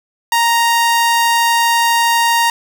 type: tone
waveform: sawtooth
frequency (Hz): 932.3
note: A#5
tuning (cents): 0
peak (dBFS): -7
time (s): 0.32-2.5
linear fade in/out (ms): 2
effects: none